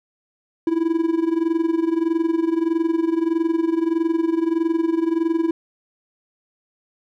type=tone with amplitude modulation; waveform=triangle; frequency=329.6 Hz; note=E4; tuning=in tune; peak=-12 dBFS; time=0.67-5.51 s; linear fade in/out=2 ms; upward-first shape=sine; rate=21.6 Hz; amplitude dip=80%; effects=none